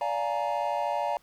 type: chord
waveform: triangle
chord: Bb dominant seventh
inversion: first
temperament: just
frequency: 582.7 / 699.2 / 839.1 / 932.3 Hz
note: D5 / F5 / Ab5 / Bb5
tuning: -14 / +2 / +18 / 0 cents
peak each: -30 dBFS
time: 0.01-1.17 s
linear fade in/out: 2 ms
effects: pink hiss -63 dBFS RMS until 1.22 s